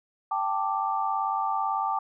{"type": "chord", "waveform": "sine", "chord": "G suspended second", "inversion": "none", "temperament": "just", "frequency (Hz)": [784, 882, 1176], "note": ["G5", "A5", "D6"], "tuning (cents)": [0, 4, 2], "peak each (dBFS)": -29, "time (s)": [0.31, 1.99], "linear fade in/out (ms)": 5, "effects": []}